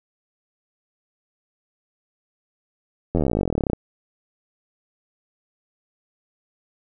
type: slowing click train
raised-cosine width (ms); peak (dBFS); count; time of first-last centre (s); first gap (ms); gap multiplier
2; -8; 30; 3.15-3.733; 11; 1.04
effects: none